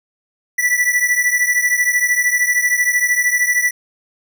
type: beating tone pair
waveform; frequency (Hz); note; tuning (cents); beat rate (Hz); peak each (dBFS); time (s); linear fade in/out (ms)
square; 1961 / 1974; B6 / B6; -13 / -1; 13; -16 / -19; 0.58-3.71; 10
effects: none